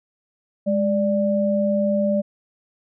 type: tone pair together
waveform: sine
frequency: 206 / 588.4 Hz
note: G#3 / D5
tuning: -14 / +3 cents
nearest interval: octave + tritone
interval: 1817 cents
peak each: -20 dBFS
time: 0.66-2.22 s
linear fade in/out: 20 ms
effects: none